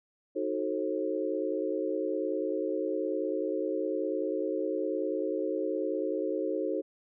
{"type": "chord", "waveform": "sine", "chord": "D# diminished seventh", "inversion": "none", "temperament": "equal with one note detuned", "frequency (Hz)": [311.1, 370, 440, 535.2], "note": ["D#4", "F#4", "A4", "C5"], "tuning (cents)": [0, 0, 0, 39], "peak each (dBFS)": -34, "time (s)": [0.35, 6.82], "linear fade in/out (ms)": 20, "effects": []}